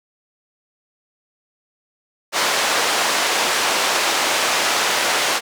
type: band-pass noise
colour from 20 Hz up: pink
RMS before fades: -19 dBFS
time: 2.32-5.41 s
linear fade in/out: 50 ms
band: 600 to 7300 Hz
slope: 12 dB/octave
effects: none